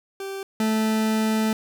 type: tone pair in turn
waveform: 40% pulse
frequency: 390 / 218.9 Hz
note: G4 / A3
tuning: -9 / -9 cents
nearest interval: minor seventh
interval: 1000 cents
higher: first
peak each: -29 / -19 dBFS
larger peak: second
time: 0.2-0.43 / 0.6-1.53 s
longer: second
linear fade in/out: 2 ms
effects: none